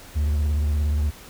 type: tone with vibrato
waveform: triangle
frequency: 74.3 Hz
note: D2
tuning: 21 cents sharp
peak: -17 dBFS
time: 0.15-1.11 s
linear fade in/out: 20 ms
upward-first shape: sine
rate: 17 Hz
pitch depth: 67 cents each way
effects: pink hiss -44 dBFS RMS until 1.29 s